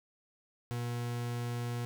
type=tone; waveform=40% pulse; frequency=120 Hz; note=B2; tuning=49 cents flat; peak=-33 dBFS; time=0.71-1.85 s; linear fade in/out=0 ms; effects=none